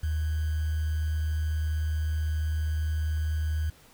sine tone with sample-and-hold, 77.78 Hz, D#2, in tune, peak -25 dBFS, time 0.03-3.7 s, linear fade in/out 5 ms, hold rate 1575 Hz, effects pink hiss -56 dBFS RMS until 3.93 s

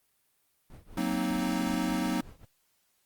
brown noise with tremolo, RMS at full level -45 dBFS, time 0.7-2.45 s, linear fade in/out 2 ms, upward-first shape triangle, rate 5.2 Hz, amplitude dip 95%
square chord, C half-diminished seventh, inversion second, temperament equal, 185 / 233.1 / 261.6 / 311.1 Hz, Gb3 / Bb3 / C4 / Eb4, 0 / 0 / 0 / 0 cents, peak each -34 dBFS, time 0.97-2.21 s, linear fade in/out 5 ms
effects white hiss -72 dBFS RMS until 3.05 s + Opus 32 kbps

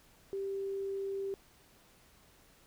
sine tone, 392 Hz, G4, in tune, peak -34 dBFS, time 0.33-1.34 s, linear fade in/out 0 ms, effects pink hiss -63 dBFS RMS until 2.66 s

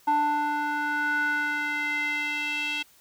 square tone with band-pass filter sweep, 295.4 Hz, D4, 10 cents sharp, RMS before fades -27 dBFS, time 0.07-2.83 s, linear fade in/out 10 ms, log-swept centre 920 to 2900 Hz, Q 4.5, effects white hiss -58 dBFS RMS until 3 s

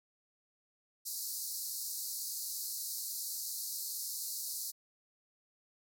white band-pass noise, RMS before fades -40 dBFS, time 1.05-4.72 s, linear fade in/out 20 ms, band 4100 to 16000 Hz, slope 96 dB/octave, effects none

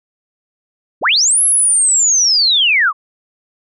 sine linear two-way sweep, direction up then down, 92.5 to 11175 to 1061 Hz, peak -9 dBFS, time 1.01-2.93 s, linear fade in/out 50 ms, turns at 1.43 s, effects none

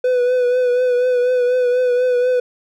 triangle tone with vibrato, 497.4 Hz, B4, 12 cents sharp, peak -11 dBFS, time 0.04-2.4 s, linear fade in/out 5 ms, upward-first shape triangle, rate 4.1 Hz, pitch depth 40 cents each way, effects none

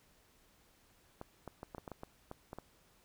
clicks, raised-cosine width 1 ms, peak -30 dBFS, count 11, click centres 1.214 / 1.477 / 1.631 / 1.748 / 1.782 / 1.878 / 1.917 / 2.034 / 2.314 / 2.531 / 2.586 s, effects pink hiss -68 dBFS RMS until 3.04 s

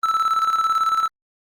triangle tone with tremolo, 1318.5 Hz, E6, in tune, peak -13 dBFS, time 0.03-1.08 s, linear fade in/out 5 ms, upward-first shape square, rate 18 Hz, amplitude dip 55%, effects Opus 32 kbps

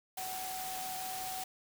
sine tone in noise, 751 Hz, F#5, 26 cents sharp, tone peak -40 dBFS, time 0.17-1.44 s, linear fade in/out 5 ms, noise white, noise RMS -42 dBFS, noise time 0.17-1.44 s, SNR -1 dB, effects none

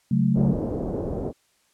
sine chord, F# minor, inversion second, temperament equal with one note detuned, 138.59 / 185 / 218.4 Hz, C#3 / F#3 / A3, 0 / 0 / -13 cents, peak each -22 dBFS, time 0.11-0.53 s, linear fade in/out 5 ms
white low-pass noise, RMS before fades -28 dBFS, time 0.34-1.33 s, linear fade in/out 50 ms, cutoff 520 Hz, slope 24 dB/octave
effects white hiss -65 dBFS RMS until 1.73 s + low-pass 10000 Hz 12 dB/octave

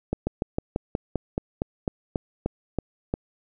slowing click train, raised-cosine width 2 ms, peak -11 dBFS, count 14, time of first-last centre 0.13-3.139 s, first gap 140 ms, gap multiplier 1.08, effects none

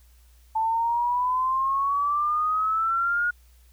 sine exponential sweep, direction up, 879 to 1445 Hz, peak -21 dBFS, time 0.55-3.31 s, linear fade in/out 10 ms, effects added 60 Hz sine -52 dBFS peak until 3.72 s + white hiss -63 dBFS RMS until 3.72 s

